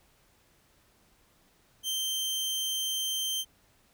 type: tone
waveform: sawtooth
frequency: 3132 Hz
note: G7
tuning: 2 cents flat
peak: -26 dBFS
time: 1.83-3.45 s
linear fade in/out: 50 ms
effects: pink hiss -65 dBFS RMS until 3.93 s